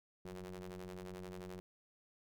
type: ring-modulated tone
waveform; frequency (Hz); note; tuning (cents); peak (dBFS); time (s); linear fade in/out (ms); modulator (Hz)
sawtooth; 92.9; F#2; +7; -39; 0.25-1.6; 0; 273
effects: none